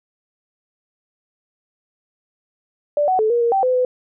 sine tone with pitch steps, 587 / 746 / 434.5 / 475.4 / 469 / 776 / 508 / 503 Hz, D5 / F#5 / A4 / A#4 / A#4 / G5 / B4 / B4, -1 / +14 / -22 / +34 / +11 / -18 / +49 / +32 cents, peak -14 dBFS, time 2.97-3.85 s, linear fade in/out 2 ms, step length 110 ms, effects none

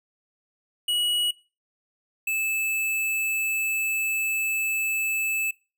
square tone pair in turn, 2915 / 2620 Hz, F#7 / E7, -26 / -11 cents, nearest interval major second, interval 185 cents, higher first, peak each -23 / -24 dBFS, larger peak first, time 0.88-1.31 / 2.27-5.51 s, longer second, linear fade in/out 5 ms, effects noise-tail reverb RT60 0.3 s tail -20 dB re dry

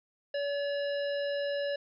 harmonic tone, 570 Hz, C#5, 48 cents sharp, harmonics 1 / 3 / 5 / 7 / 9, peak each -30 / -40 / -44 / -47 / -49 dBFS, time 0.34-1.76 s, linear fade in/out 5 ms, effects none

